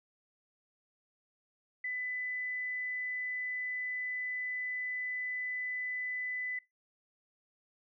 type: tone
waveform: sine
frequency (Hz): 2000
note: B6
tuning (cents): +21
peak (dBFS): -34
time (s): 1.84-6.59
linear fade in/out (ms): 5
effects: noise-tail reverb RT60 0.2 s tail -21 dB re dry